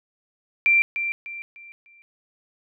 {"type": "tone with echo", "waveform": "sine", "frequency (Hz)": 2359, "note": "D7", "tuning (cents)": 7, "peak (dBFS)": -14, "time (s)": [0.66, 0.82], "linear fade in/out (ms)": 0, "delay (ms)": 300, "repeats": 4, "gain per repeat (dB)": -9, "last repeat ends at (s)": 2.02, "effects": []}